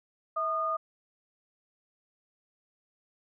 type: tone pair together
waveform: sine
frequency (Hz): 648 / 1225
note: E5 / D#6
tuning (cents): -30 / -27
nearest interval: major seventh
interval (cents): 1103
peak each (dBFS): -34 / -28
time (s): 0.36-0.77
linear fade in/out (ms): 10
effects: none